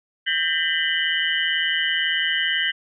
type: tone cluster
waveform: sine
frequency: 1587 / 1822 / 1994 / 2933 / 3091 Hz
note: G6 / A#6 / B6 / F#7 / G7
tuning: +21 / -40 / +16 / -16 / -25 cents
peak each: -26 dBFS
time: 0.26-2.72 s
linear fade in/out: 20 ms
effects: none